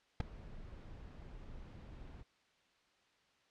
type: noise with ADSR envelope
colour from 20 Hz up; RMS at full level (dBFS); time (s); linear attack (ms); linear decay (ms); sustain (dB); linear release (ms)
brown; -27; 0.2-2.24; 4; 9; -24; 35
effects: white hiss -72 dBFS RMS until 3.5 s + low-pass 4000 Hz 12 dB/octave